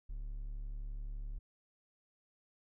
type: tone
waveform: triangle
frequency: 35.93 Hz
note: D1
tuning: 37 cents flat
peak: -37 dBFS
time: 0.09-1.39 s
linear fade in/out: 10 ms
effects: none